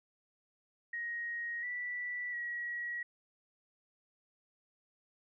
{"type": "tone with pitch steps", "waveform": "sine", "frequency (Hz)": [1880, 1963, 1914], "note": ["A#6", "B6", "A#6"], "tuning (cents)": [14, -11, 45], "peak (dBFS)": -36, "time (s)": [0.93, 3.03], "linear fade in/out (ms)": 5, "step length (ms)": 700, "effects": []}